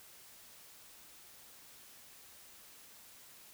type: silence
effects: white hiss -57 dBFS RMS until 3.53 s